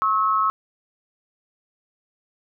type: tone pair together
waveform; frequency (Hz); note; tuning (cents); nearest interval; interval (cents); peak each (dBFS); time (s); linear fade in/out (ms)
sine; 1089 / 1292.7; C#6 / E6; -31 / -34; minor third; 297; -20; 0.02-0.5; 0
effects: none